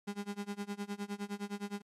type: tone with tremolo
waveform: 35% pulse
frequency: 203 Hz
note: G#3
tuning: 39 cents flat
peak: -33 dBFS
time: 0.07-1.82 s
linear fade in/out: 10 ms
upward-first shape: sine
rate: 9.7 Hz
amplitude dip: 95%
effects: low-pass 11000 Hz 12 dB/octave + MP3 96 kbps